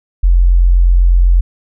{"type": "tone", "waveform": "sine", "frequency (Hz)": 44.03, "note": "F1", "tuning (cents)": 15, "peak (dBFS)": -5, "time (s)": [0.23, 1.41], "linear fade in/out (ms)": 10, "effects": []}